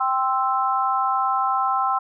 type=chord; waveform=sine; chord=C major; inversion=second; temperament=equal; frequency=784 / 1046.5 / 1318.5 Hz; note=G5 / C6 / E6; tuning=0 / 0 / 0 cents; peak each=-23 dBFS; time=0-1.99 s; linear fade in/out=10 ms; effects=none